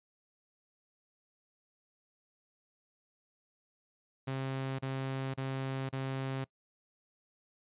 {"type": "tone bursts", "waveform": "sawtooth", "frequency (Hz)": 133.6, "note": "C3", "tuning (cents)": 36, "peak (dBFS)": -30, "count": 4, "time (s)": [4.27, 6.446], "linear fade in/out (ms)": 10, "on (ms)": 520, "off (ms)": 32, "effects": ["noise-tail reverb RT60 0.1 s tail -23 dB re dry", "resampled to 8000 Hz"]}